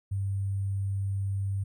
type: tone with sample-and-hold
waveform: sine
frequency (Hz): 98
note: G2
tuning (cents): 0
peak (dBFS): -27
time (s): 0.11-1.64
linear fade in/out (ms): 10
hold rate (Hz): 8820
effects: none